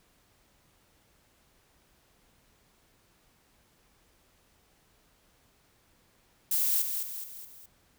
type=noise with echo; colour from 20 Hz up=violet; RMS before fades=-27 dBFS; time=6.51-6.82 s; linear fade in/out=5 ms; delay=210 ms; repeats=4; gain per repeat=-6 dB; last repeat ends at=7.66 s; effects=pink hiss -66 dBFS RMS until 7.98 s